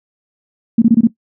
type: tone bursts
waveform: sine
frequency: 228.9 Hz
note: A#3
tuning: 31 cents flat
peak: -5 dBFS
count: 5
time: 0.78-1.072 s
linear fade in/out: 5 ms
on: 40 ms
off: 23 ms
effects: noise-tail reverb RT60 0.1 s tail -17 dB re dry